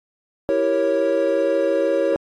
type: chord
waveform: triangle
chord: E diminished seventh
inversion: none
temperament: equal with one note detuned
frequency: 329.6 / 392 / 466.2 / 551.8 Hz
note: E4 / G4 / Bb4 / Db5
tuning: 0 / 0 / 0 / -8 cents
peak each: -22 / -23 / -22 / -17 dBFS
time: 0.49-2.16 s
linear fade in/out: 0 ms
effects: AAC 32 kbps